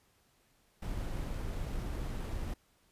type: noise with sample-and-hold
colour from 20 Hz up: brown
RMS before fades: -37 dBFS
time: 0.82-2.54 s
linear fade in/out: 5 ms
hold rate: 11025 Hz
effects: pink hiss -70 dBFS RMS until 2.91 s + resampled to 32000 Hz